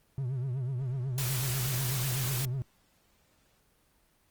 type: tone with vibrato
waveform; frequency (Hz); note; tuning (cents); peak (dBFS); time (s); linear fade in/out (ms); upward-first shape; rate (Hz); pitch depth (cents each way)
triangle; 129.1; C3; -23; -28; 0.18-2.62; 0; triangle; 8.1; 150
type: noise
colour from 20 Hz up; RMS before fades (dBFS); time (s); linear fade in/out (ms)
white; -35; 1.18-2.45; 0
effects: pink hiss -68 dBFS RMS until 4.3 s + Opus 24 kbps